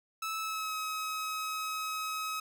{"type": "tone with pitch glide", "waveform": "sawtooth", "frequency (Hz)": [1306, 1275.4], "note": ["E6", "D#6"], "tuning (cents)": [-17, 42], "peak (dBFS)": -30, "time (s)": [0.22, 2.4], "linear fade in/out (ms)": 5, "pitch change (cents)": -41, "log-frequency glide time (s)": [0.41, 0.75], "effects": ["12-bit"]}